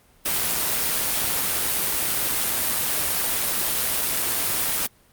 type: noise with amplitude modulation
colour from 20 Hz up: white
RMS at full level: -22 dBFS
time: 0.25-4.87 s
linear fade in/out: 10 ms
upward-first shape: sine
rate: 116 Hz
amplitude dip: 25%
effects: pink hiss -57 dBFS RMS until 5.12 s + Opus 32 kbps